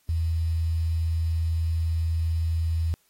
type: tone with quantisation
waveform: sine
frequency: 82 Hz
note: E2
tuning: 9 cents flat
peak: -22 dBFS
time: 0.09-2.94 s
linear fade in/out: 0 ms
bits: 8
effects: white hiss -66 dBFS RMS until 3.09 s + AAC 48 kbps